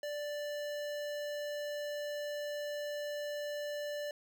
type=tone with notch filter; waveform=square; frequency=587.3 Hz; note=D5; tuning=in tune; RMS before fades=-39 dBFS; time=0.03-4.11 s; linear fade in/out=2 ms; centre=10000 Hz; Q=1.4; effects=none